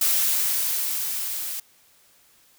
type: noise with level ramp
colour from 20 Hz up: blue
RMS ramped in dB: -20 to -31 dBFS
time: 0.01-1.6 s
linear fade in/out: 5 ms
effects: white hiss -58 dBFS RMS until 2.58 s